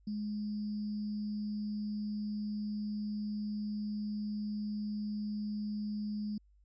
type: tone with sample-and-hold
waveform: sine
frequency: 210 Hz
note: G#3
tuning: 19 cents sharp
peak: -34 dBFS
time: 0.07-6.38 s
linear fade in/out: 5 ms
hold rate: 4900 Hz
effects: added 50 Hz sine -62 dBFS peak until 6.64 s + resampled to 16000 Hz